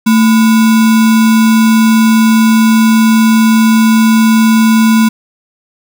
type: tone with sample-and-hold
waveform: sine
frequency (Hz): 222.6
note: A3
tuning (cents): +20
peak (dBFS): -4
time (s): 0.06-5.09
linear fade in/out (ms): 10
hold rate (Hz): 1225
effects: none